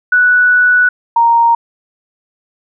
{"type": "tone pair in turn", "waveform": "sine", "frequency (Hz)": [1478, 931.1], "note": ["F#6", "A#5"], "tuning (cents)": [-2, -2], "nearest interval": "minor sixth", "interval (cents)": 800, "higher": "first", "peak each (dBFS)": -6, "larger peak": "neither", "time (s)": [[0.12, 0.89], [1.16, 1.55]], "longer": "first", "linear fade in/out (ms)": 5, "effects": []}